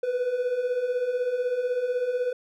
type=beating tone pair; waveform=triangle; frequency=482.9 / 498.9 Hz; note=B4 / B4; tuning=-39 / +17 cents; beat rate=16 Hz; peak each=-29 / -23 dBFS; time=0.03-2.33 s; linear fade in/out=5 ms; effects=none